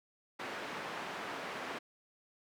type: band-pass noise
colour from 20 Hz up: white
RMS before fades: -42 dBFS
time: 0.39-1.79 s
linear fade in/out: 10 ms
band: 210 to 1700 Hz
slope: 12 dB/octave
effects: none